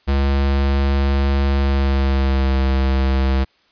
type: tone with pitch glide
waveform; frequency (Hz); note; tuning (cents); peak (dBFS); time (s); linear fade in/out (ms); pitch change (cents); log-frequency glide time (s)
square; 69 to 66.61; C#2 to C2; -7 to +32; -15; 0.07-3.45; 20; -61; 1.58-2.56
effects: white hiss -58 dBFS RMS until 3.71 s + resampled to 11025 Hz